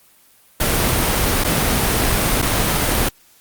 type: noise with dropouts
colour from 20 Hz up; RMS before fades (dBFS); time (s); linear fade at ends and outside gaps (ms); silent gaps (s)
pink; -17; 0.6-3.09; 5; 1.438-1.445 / 2.418-2.423
effects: white hiss -52 dBFS RMS until 3.4 s + Opus 32 kbps